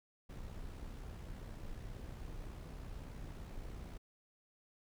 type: noise with amplitude modulation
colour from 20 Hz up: brown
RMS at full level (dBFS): -45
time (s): 0.29-3.98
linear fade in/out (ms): 10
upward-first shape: sine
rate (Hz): 63.4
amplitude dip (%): 40
effects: none